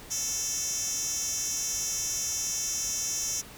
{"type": "tone with high-pass filter", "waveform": "10% pulse", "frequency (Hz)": 441.5, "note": "A4", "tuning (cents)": 6, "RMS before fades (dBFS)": -31, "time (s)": [0.1, 3.42], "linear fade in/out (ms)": 20, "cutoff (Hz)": 5800, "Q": 4, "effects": ["pink hiss -47 dBFS RMS until 3.57 s"]}